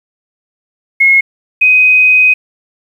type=tone pair in turn; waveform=sine; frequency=2166 / 2510 Hz; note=C#7 / D#7; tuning=-41 / +15 cents; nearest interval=minor third; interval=256 cents; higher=second; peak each=-4 dBFS; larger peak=neither; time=1-1.21 / 1.61-2.34 s; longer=second; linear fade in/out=10 ms; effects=7-bit